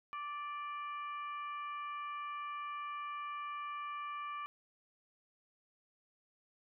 harmonic tone with a mistuned harmonic, 585 Hz, D5, 7 cents flat, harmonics 2 / 3 / 4 / 5, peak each -40 / -54 / -50 / -58 dBFS, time 0.13-4.46 s, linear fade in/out 0 ms, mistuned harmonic 4, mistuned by +18 cents, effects none

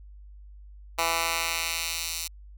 10% pulse tone with high-pass filter sweep, 166 Hz, E3, 12 cents sharp, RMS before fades -29 dBFS, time 0.98-2.28 s, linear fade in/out 10 ms, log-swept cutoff 950 to 5000 Hz, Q 0.84, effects added 50 Hz sine -44 dBFS peak until 2.57 s

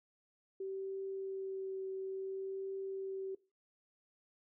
sine tone with vibrato, 384.7 Hz, G4, 33 cents flat, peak -38 dBFS, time 0.6-3.35 s, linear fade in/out 5 ms, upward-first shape triangle, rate 0.58 Hz, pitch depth 13 cents each way, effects noise-tail reverb RT60 0.3 s tail -20 dB re dry

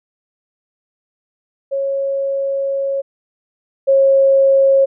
sine tone pair in turn, 549 / 543.6 Hz, C#5 / C#5, -17 / -34 cents, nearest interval unison, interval 17 cents, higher first, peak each -16 / -8 dBFS, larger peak second, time 1.71-3.02 / 3.87-4.86 s, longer first, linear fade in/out 20 ms, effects none

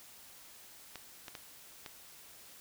clicks, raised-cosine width 0.2 ms, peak -26 dBFS, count 4, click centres 0.957 / 1.282 / 1.352 / 1.862 s, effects white hiss -55 dBFS RMS until 2.6 s

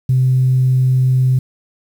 sine tone, 129.1 Hz, C3, 23 cents flat, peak -9 dBFS, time 0.09-1.39 s, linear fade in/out 5 ms, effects tanh soft clip ceiling -5 dBFS + 7-bit

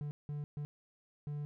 triangle tone bursts at uneven times, 146.83 Hz, D3, in tune, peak -35 dBFS, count 4, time 0.01-0.11 / 0.29-0.44 / 0.57-0.65 / 1.27-1.45 s, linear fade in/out 0 ms, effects none

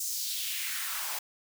white noise with high-pass filter sweep, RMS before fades -34 dBFS, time 0-1.19 s, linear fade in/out 5 ms, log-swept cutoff 6900 to 740 Hz, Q 2, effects none

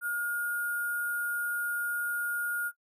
sine tone with sample-and-hold, 1426 Hz, F6, 36 cents sharp, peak -28 dBFS, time 0.01-2.72 s, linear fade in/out 50 ms, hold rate 11025 Hz, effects noise-tail reverb RT60 0.1 s tail -20 dB re dry

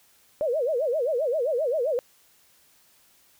sine tone with vibrato, 550 Hz, C#5, 14 cents flat, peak -22 dBFS, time 0.41-1.99 s, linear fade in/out 0 ms, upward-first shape sine, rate 7.6 Hz, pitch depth 280 cents each way, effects white hiss -60 dBFS RMS until 3.39 s

